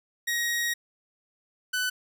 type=tone pair in turn; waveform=sawtooth; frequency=1888 / 1498.5 Hz; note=A#6 / F#6; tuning=+22 / +22 cents; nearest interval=major third; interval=400 cents; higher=first; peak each=-22 dBFS; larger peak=neither; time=0.27-0.74 / 1.73-1.9 s; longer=first; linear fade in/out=10 ms; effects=none